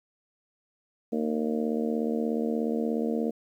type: harmonic tone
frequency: 76.8 Hz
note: D#2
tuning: 22 cents flat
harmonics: 3 / 4 / 5 / 6 / 7 / 8 / 9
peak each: -28 / -33 / -41 / -31 / -39 / -39 / -42 dBFS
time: 1.12-3.31 s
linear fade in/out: 10 ms
effects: 10-bit